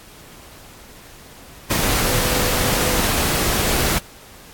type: tone in noise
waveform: sine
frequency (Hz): 499.5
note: B4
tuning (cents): +20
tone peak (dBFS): -27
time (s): 2.04-3.02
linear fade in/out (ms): 10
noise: pink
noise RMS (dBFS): -19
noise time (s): 1.7-3.99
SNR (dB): -11
effects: pink hiss -43 dBFS RMS until 4.53 s + AAC 64 kbps